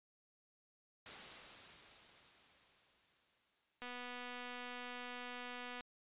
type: noise with exponential decay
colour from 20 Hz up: white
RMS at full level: -48 dBFS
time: 1.06-4.56 s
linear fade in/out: 0 ms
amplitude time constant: 760 ms
type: click train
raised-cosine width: 0.3 ms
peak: -32 dBFS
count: 490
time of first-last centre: 3.82-5.808 s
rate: 246 Hz
effects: resampled to 8000 Hz